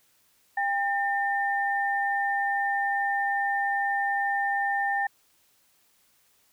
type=tone pair together; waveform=sine; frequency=799 / 1805.6 Hz; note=G5 / A6; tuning=+33 / +44 cents; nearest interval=octave + major second; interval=1411 cents; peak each=-26 / -27 dBFS; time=0.57-5.07 s; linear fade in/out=5 ms; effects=white hiss -65 dBFS RMS until 6.52 s